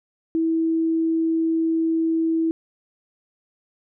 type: tone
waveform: sine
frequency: 325.7 Hz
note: E4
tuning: 21 cents flat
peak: -18 dBFS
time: 0.35-2.51 s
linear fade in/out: 0 ms
effects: none